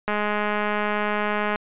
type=click train; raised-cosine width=0.5 ms; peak=-10 dBFS; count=310; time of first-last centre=0.08-1.558 s; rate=209 Hz; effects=resampled to 8000 Hz